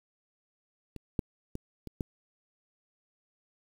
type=clicks; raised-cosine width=3 ms; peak=-29 / -15 / -23 / -28 / -19 dBFS; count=5; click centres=0.963 / 1.192 / 1.554 / 1.873 / 2.008 s; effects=8-bit